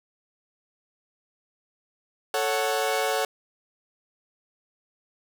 sawtooth chord, F# minor, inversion first, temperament equal, 440 / 554.4 / 740 Hz, A4 / C#5 / F#5, 0 / 0 / 0 cents, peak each -24 dBFS, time 2.34-3.25 s, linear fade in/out 2 ms, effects none

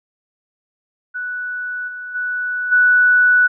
sine tone with level steps, 1480 Hz, F#6, in tune, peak -22 / -27 / -19 / -9 dBFS, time 1.14-3.48 s, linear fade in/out 20 ms, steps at 1.87 / 2.14 / 2.71 s, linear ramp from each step 20 ms, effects none

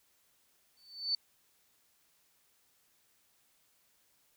sine tone with exponential growth, 4516 Hz, C#8, 31 cents sharp, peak -26 dBFS, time 0.77-1.15 s, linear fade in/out 2 ms, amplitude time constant 82 ms, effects white hiss -71 dBFS RMS until 4.36 s

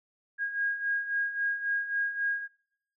sine beating tone pair, 1631 / 1634.7 Hz, G#6 / G#6, -32 / -28 cents, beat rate 3.7 Hz, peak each -34 / -29 dBFS, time 0.38-2.48 s, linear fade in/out 50 ms, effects noise-tail reverb RT60 0.7 s tail -22 dB re dry

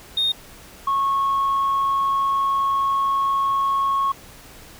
sine tone pair in turn, 3691 / 1097.3 Hz, A#7 / C#6, -18 / -18 cents, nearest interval octave + major sixth, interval 2100 cents, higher first, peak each -16 dBFS, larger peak neither, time 0.17-0.32 / 0.87-4.12 s, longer second, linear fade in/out 5 ms, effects tanh soft clip ceiling -15 dBFS + pink hiss -44 dBFS RMS until 4.79 s

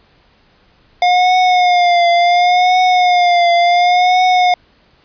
square tone with vibrato, 713 Hz, F5, 36 cents sharp, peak -9 dBFS, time 1.02-4.54 s, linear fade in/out 2 ms, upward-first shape triangle, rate 0.7 Hz, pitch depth 61 cents each way, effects pink hiss -52 dBFS RMS until 5.04 s + resampled to 11025 Hz

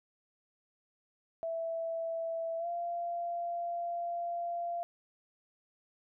sine tone with pitch glide, 660 to 689.6 Hz, E5 to F5, +2 to -22 cents, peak -33 dBFS, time 1.43-4.83 s, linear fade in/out 0 ms, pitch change +76 cents, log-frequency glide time 2.58-2.67 s, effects none

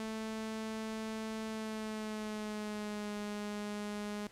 sawtooth tone with pitch glide, 220 to 207.7 Hz, A3 to G#3, 0 to 0 cents, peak -34 dBFS, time 0-4.27 s, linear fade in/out 0 ms, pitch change -100 cents, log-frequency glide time 1.48-3.14 s, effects pink hiss -60 dBFS RMS until 4.31 s + low-pass 10000 Hz 12 dB/octave

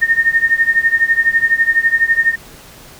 sine tone with tremolo, 1832 Hz, A#6, 31 cents flat, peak -6 dBFS, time 0.01-2.36 s, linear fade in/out 20 ms, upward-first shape triangle, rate 12 Hz, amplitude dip 95%, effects pink hiss -39 dBFS RMS until 2.99 s

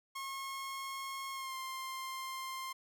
sawtooth tone with pitch glide, 1083 to 1053.4 Hz, C#6 to C6, -41 to +11 cents, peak -36 dBFS, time 0.15-2.73 s, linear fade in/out 10 ms, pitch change -48 cents, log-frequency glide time 1.32-1.55 s, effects none

